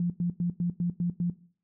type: tone bursts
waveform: sine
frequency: 174.61 Hz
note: F3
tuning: in tune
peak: -24 dBFS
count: 7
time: 0-1.3 s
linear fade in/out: 2 ms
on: 100 ms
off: 100 ms
effects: noise-tail reverb RT60 0.5 s tail -18 dB re dry